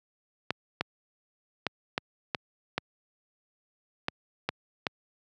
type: clicks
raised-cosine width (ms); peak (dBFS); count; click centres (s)
0.3; -11; 9; 0.506 / 0.81 / 1.667 / 1.979 / 2.348 / 2.78 / 4.084 / 4.49 / 4.868
effects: high-pass 100 Hz 12 dB/octave